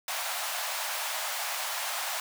pink high-pass noise, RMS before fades -33 dBFS, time 0.08-2.2 s, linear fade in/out 2 ms, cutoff 630 Hz, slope 48 dB/octave, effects none

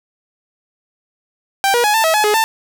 sawtooth tone with pitch steps, 785 / 479.1 / 839 / 890 / 645 / 849 / 420.5 / 891 Hz, G5 / A#4 / G#5 / A5 / E5 / G#5 / G#4 / A5, +2 / +47 / +17 / +20 / -38 / +38 / +22 / +22 cents, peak -8 dBFS, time 1.64-2.44 s, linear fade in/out 0 ms, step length 100 ms, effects 8-bit

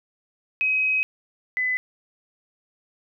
sine tone pair in turn, 2535 / 2009 Hz, D#7 / B6, +32 / +29 cents, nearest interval major third, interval 403 cents, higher first, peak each -19 / -21 dBFS, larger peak first, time 0.61-1.03 / 1.57-1.77 s, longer first, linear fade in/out 0 ms, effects none

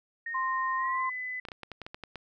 sine tone with pitch glide, 1851 to 2007 Hz, A#6 to B6, -13 to +27 cents, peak -33 dBFS, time 0.26-1.4 s, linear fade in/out 5 ms, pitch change +140 cents, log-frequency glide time 0.77-1.02 s
sine tone, 1046.5 Hz, C6, in tune, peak -28 dBFS, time 0.34-1.1 s, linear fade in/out 10 ms
clicks, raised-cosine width 0.3 ms, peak -24 dBFS, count 10, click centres 1.452 / 1.486 / 1.518 / 1.633 / 1.717 / 1.817 / 1.865 / 1.945 / 2.037 / 2.157 s
effects none

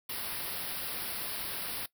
white band-stop noise, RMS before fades -37 dBFS, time 0.09-1.86 s, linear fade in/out 5 ms, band 5300 to 9300 Hz, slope 96 dB/octave, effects noise-tail reverb RT60 0.1 s tail -19 dB re dry

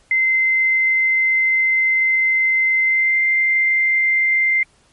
sine tone with pitch glide, 2071 to 2089 Hz, C7 to C7, -18 to -3 cents, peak -13 dBFS, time 0.11-4.63 s, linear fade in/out 2 ms, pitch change +15 cents, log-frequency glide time 2.83-3.21 s, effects pink hiss -56 dBFS RMS until 4.92 s + MP3 48 kbps

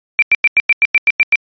sine tone bursts, 2349 Hz, D7, in tune, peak -6 dBFS, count 10, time 0.19-1.356 s, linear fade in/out 0 ms, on 32 ms, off 94 ms, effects resampled to 11025 Hz

